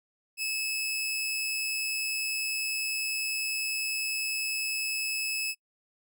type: tone pair together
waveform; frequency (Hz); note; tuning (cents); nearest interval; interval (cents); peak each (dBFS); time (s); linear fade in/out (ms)
sawtooth; 2600 / 5070; E7 / D#8; -24 / +32; octave; 1156; -27 / -33; 0.37-5.55; 50
effects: noise-tail reverb RT60 0.1 s tail -24 dB re dry